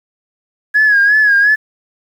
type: tone with vibrato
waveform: sine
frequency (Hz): 1670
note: G#6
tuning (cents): +9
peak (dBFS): -6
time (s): 0.74-1.56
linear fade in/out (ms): 20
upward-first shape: sine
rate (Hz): 2.8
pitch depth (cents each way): 66
effects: tanh soft clip ceiling -3 dBFS + 7-bit